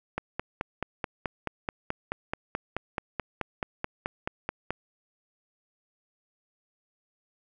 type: click train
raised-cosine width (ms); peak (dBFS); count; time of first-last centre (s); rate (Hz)
0.5; -14; 22; 0.18-4.706; 4.64
effects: none